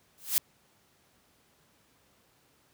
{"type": "noise with exponential growth", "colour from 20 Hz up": "blue", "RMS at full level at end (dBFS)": -21, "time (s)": [0.18, 0.38], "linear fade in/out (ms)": 0, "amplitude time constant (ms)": 43, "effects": ["pink hiss -66 dBFS RMS until 2.73 s", "high-pass 80 Hz 12 dB/octave"]}